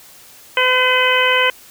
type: harmonic tone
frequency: 508 Hz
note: B4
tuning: 49 cents sharp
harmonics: 1 / 2 / 3 / 4 / 5 / 6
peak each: -19 / -19 / -19 / -19 / -19 / -19 dBFS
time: 0.57-1.5 s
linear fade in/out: 2 ms
effects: white hiss -43 dBFS RMS until 1.7 s